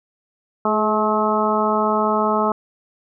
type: harmonic tone with a mistuned harmonic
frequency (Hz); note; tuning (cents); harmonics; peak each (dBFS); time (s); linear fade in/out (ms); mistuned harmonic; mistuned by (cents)
214.8; A3; -41; 1 / 2 / 3 / 4 / 5 / 6; -23 / -23 / -23 / -23 / -23 / -23; 0.65-2.52; 2; 2; -26
effects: none